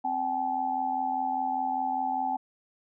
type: tone cluster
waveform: sine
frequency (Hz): 262.7 / 768 / 853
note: C4 / G5 / G#5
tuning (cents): +7 / -36 / +46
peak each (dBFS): -37 / -29 / -30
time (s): 0.04-2.37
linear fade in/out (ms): 10
effects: none